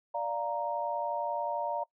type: chord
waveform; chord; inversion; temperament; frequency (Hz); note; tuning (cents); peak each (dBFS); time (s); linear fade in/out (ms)
sine; Bb major; first; equal; 587.3 / 698.5 / 932.3; D5 / F5 / Bb5; 0 / 0 / 0; -35 / -36 / -33; 0.14-1.84; 10
effects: noise-tail reverb RT60 0.1 s tail -22 dB re dry